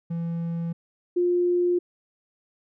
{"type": "tone pair in turn", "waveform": ["triangle", "sine"], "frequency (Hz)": [168, 353.4], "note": ["E3", "F4"], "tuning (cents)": [33, 21], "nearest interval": "octave + minor second", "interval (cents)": 1288, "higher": "second", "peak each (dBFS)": [-24, -19], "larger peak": "second", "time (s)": [[0.1, 0.73], [1.16, 1.79]], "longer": "neither", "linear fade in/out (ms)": 10, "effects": []}